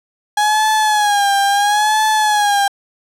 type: tone with vibrato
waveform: 35% pulse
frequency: 830.6 Hz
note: G#5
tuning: in tune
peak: -10 dBFS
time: 0.37-2.68 s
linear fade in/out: 5 ms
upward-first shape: sine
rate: 0.74 Hz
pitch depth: 74 cents each way
effects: low-pass 12000 Hz 12 dB/octave